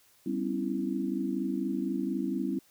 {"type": "chord", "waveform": "sine", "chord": "C# half-diminished seventh", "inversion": "second", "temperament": "equal with one note detuned", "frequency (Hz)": [196, 253, 277.2, 329.6], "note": ["G3", "B3", "C#4", "E4"], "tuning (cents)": [0, 42, 0, 0], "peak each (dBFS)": -34, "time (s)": [0.26, 2.59], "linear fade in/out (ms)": 5, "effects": ["white hiss -63 dBFS RMS until 2.7 s"]}